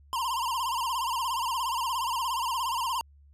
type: tone with vibrato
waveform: square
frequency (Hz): 987.8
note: B5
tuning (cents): 0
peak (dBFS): -28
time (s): 0.13-3.01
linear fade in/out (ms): 0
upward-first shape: sine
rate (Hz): 17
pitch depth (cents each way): 140
effects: added 71 Hz sine -53 dBFS peak until 3.33 s + resampled to 32000 Hz